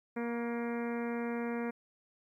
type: harmonic tone with a mistuned harmonic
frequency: 235.9 Hz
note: A#3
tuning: 21 cents sharp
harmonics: 1 / 2 / 3 / 4 / 5 / 6 / 7 / 8 / 9 / 10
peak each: -35 / -38 / -46 / -47 / -51 / -49 / -50 / -51 / -51 / -53 dBFS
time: 0.16-1.71 s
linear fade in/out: 10 ms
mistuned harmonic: 5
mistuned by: -36 cents
effects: 12-bit